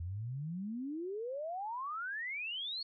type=exponential sweep; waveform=sine; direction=up; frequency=81.2 to 4435 Hz; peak=-37 dBFS; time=0-2.83 s; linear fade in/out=5 ms; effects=none